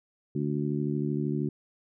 harmonic tone, 73 Hz, D2, 10 cents flat, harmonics 2 / 3 / 4 / 5, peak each -30 / -32 / -33 / -34 dBFS, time 0.35-1.49 s, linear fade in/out 5 ms, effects none

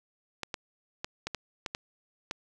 clicks, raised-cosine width 0.2 ms, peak -16 dBFS, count 8, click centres 0.433 / 0.542 / 1.045 / 1.27 / 1.347 / 1.662 / 1.749 / 2.311 s, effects none

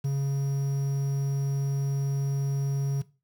triangle tone with quantisation, 138.59 Hz, C#3, in tune, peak -22 dBFS, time 0.04-3.02 s, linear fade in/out 10 ms, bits 8, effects noise-tail reverb RT60 0.3 s tail -18 dB re dry

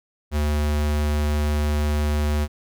square tone, 74.5 Hz, D2, 25 cents sharp, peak -20 dBFS, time 0.31-2.48 s, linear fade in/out 50 ms, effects none

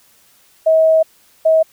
sine tone pair in turn, 640 / 640 Hz, D#5 / D#5, +49 / +49 cents, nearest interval unison, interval 0 cents, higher neither, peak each -8 dBFS, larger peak neither, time 0.66-1.03 / 1.45-1.63 s, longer first, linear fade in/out 10 ms, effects white hiss -52 dBFS RMS until 1.72 s

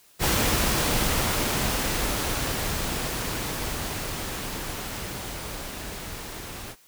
pink noise with level ramp, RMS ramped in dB -22 to -38 dBFS, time 0.19-6.76 s, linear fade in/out 50 ms, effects white hiss -57 dBFS RMS until 6.87 s

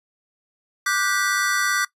square chord, G major seventh, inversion second, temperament just, 1176 / 1470 / 1568 / 1960 Hz, D6 / F#6 / G6 / B6, +2 / -12 / 0 / -14 cents, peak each -26 dBFS, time 0.86-1.85 s, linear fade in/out 5 ms, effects noise-tail reverb RT60 0.1 s tail -19 dB re dry + resampled to 32000 Hz

